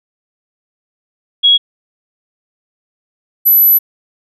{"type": "tone pair in turn", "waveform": "sine", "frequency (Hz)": [3322, 11955], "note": ["G#7", "F#9"], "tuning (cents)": [0, 17], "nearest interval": "octave + minor seventh", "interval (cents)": 2217, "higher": "second", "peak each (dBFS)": [-5, -5], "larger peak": "neither", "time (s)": [[1.43, 1.58], [3.45, 3.79]], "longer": "second", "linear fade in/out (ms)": 20, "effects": []}